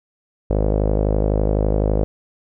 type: tone with low-pass filter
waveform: sawtooth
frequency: 51.91 Hz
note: G#1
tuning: in tune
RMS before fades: -18 dBFS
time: 0.5-2.04 s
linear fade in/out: 0 ms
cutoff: 540 Hz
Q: 3.2
effects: none